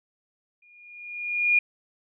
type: tone with exponential growth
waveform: sine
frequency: 2429 Hz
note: D#7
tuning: 42 cents flat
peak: -15 dBFS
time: 0.62-1.59 s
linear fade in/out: 5 ms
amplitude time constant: 210 ms
effects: none